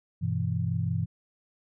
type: chord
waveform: sine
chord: E minor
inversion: first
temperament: equal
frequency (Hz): 98 / 123.47 / 164.81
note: G2 / B2 / E3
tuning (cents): 0 / 0 / 0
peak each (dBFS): -30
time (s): 0.21-1.06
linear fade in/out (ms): 20
effects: none

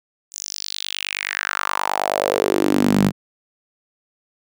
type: tone with high-pass filter sweep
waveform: sawtooth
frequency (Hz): 49.52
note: G1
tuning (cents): +18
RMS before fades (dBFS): -21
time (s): 0.31-3.12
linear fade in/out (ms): 50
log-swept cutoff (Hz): 7200 to 170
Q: 3.9
effects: none

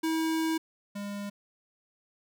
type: tone pair in turn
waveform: square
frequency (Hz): 321.8 / 202.7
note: E4 / G#3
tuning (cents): -42 / -42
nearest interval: minor sixth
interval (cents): 800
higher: first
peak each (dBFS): -27 / -35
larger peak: first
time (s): 0.03-0.58 / 0.95-1.3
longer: first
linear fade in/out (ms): 10
effects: none

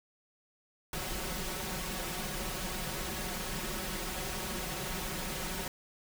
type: noise with comb filter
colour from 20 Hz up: pink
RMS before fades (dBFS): -37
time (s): 0.93-5.68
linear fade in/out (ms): 2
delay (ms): 5.4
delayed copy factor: +0.75
effects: none

